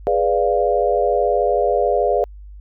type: chord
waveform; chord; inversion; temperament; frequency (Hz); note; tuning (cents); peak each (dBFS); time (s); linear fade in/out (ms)
sine; G# diminished seventh; none; equal; 415.3 / 493.9 / 587.3 / 698.5; G#4 / B4 / D5 / F5; 0 / 0 / 0 / 0; -20; 0.07-2.24; 0
effects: added 50 Hz sine -35 dBFS peak until 2.6 s